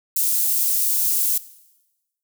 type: high-pass noise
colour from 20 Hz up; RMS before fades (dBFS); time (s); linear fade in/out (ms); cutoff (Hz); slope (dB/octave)
white; -20; 0.16-1.38; 5; 8800; 12
effects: noise-tail reverb RT60 1.0 s tail -18 dB re dry